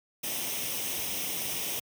white noise with comb filter, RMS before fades -33 dBFS, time 0.23-1.8 s, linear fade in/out 10 ms, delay 0.34 ms, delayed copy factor +0.6, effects high-pass 100 Hz 12 dB/octave

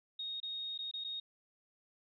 sine tone with dropouts, 3728 Hz, A#7, 1 cent flat, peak -38 dBFS, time 0.19-1.2 s, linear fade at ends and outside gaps 5 ms, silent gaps 0.402-0.429 / 0.778-0.788 / 0.913-0.937 / 1.04-1.045 s, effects none

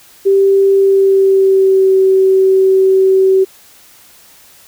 sine tone with pitch glide, 391.5 to 381.5 Hz, G4 to G4, -2 to -47 cents, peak -6 dBFS, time 0.25-3.45 s, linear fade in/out 20 ms, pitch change -45 cents, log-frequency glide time 0.74-1.94 s, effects white hiss -43 dBFS RMS until 4.67 s

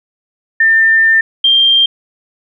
sine tone pair in turn, 1797 / 3181 Hz, A6 / G7, +36 / +25 cents, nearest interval minor seventh, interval 989 cents, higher second, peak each -6 dBFS, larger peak neither, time 0.6-1.21 / 1.44-1.86 s, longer first, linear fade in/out 5 ms, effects none

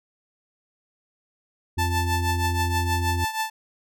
harmonic tone, 87.31 Hz, F2, in tune, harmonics 1 / 3 / 4, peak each -23 / -35 / -35 dBFS, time 1.77-3.25 s, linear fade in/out 10 ms
sawtooth tone with tremolo, 880 Hz, A5, in tune, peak -18 dBFS, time 1.78-3.5 s, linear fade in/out 10 ms, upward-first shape triangle, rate 6.3 Hz, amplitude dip 80%
effects none

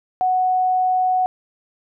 sine tone, 740 Hz, F#5, in tune, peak -15 dBFS, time 0.21-1.26 s, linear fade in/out 0 ms, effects none

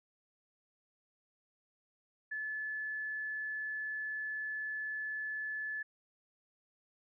sine tone, 1728 Hz, A6, 32 cents flat, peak -36 dBFS, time 2.31-5.83 s, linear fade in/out 10 ms, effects none

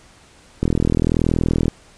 click train, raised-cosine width 3 ms, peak -4 dBFS, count 44, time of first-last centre 0.63-1.681 s, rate 40.9 Hz, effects pink hiss -49 dBFS RMS until 1.97 s + resampled to 22050 Hz

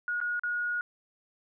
sine tone with dropouts, 1445 Hz, F#6, 41 cents flat, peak -28 dBFS, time 0.08-0.81 s, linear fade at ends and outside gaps 1 ms, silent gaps 0.203-0.213 / 0.395-0.435 s, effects none

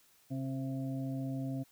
harmonic tone with a mistuned harmonic, 133.7 Hz, C3, 38 cents sharp, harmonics 1 / 2 / 4 / 5, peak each -37 / -37 / -51 / -48 dBFS, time 0.3-1.64 s, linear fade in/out 20 ms, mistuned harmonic 4, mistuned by -35 cents, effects white hiss -66 dBFS RMS until 1.71 s

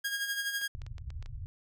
sawtooth tone with tremolo, 1631 Hz, G#6, 32 cents flat, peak -26 dBFS, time 0.04-0.68 s, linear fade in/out 10 ms, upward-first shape sine, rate 12 Hz, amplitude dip 55%
clicks, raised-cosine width 0.2 ms, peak -33 dBFS, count 7, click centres 0.615 / 0.818 / 0.865 / 0.982 / 1.104 / 1.226 / 1.26 s
pink low-pass noise, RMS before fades -41 dBFS, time 0.75-1.46 s, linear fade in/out 0 ms, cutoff 130 Hz, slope 96 dB/octave
effects none

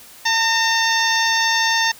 harmonic tone with a mistuned harmonic, 901 Hz, A5, 41 cents sharp, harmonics 1 / 2 / 3 / 4 / 5 / 6 / 7, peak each -21 / -19 / -27 / -24 / -28 / -24 / -27 dBFS, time 0.25-1.92 s, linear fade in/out 10 ms, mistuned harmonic 2, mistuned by +25 cents, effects white hiss -43 dBFS RMS until 1.99 s

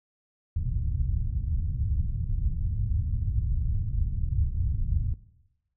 white low-pass noise, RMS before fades -27 dBFS, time 0.56-5.14 s, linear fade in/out 2 ms, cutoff 100 Hz, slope 24 dB/octave, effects noise-tail reverb RT60 0.9 s tail -17 dB re dry

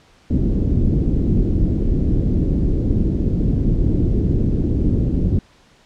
pink low-pass noise, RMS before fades -17 dBFS, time 0.3-5.39 s, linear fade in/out 5 ms, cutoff 340 Hz, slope 24 dB/octave, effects pink hiss -52 dBFS RMS until 5.85 s + low-pass 6000 Hz 12 dB/octave

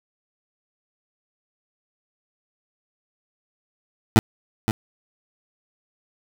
20% pulse tone with echo, 110 Hz, A2, in tune, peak -5 dBFS, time 4.16-4.19 s, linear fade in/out 0 ms, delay 520 ms, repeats 1, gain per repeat -9 dB, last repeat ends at 4.71 s, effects none

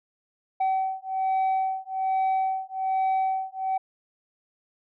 sine beating tone pair, 762 / 763.2 Hz, G5 / G5, -49 / -47 cents, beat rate 1.2 Hz, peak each -24 dBFS, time 0.6-3.78 s, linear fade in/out 10 ms, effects tanh soft clip ceiling -20 dBFS

